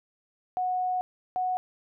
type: tone pair in turn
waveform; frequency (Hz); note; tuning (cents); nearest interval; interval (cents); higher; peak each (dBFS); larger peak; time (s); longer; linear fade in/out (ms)
sine; 734 / 736.6; F#5 / F#5; -14 / -8; unison; 6; second; -25; neither; 0.57-1.01 / 1.36-1.57; first; 0
effects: none